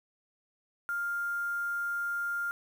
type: tone with quantisation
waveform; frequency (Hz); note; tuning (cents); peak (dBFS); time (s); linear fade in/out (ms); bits
sine; 1400; F6; +4; -30; 0.89-2.51; 0; 8
effects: none